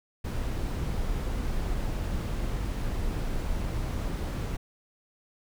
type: noise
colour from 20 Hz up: brown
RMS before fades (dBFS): -30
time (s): 0.24-4.57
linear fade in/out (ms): 10
effects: none